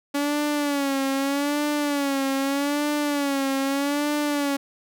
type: tone with vibrato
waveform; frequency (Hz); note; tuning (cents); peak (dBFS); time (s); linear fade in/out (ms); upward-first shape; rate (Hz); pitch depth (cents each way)
sawtooth; 282.9; C#4; +35; -18; 0.14-4.57; 10; sine; 0.81; 78
effects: none